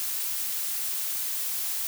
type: noise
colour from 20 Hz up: blue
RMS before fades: -30 dBFS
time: 0-1.87 s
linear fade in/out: 0 ms
effects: none